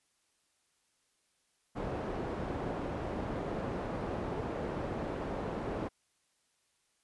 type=low-pass noise; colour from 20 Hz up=white; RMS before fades=-37 dBFS; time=1.75-5.89 s; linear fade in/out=20 ms; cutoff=600 Hz; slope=12 dB/octave; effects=white hiss -75 dBFS RMS until 7.03 s + resampled to 24000 Hz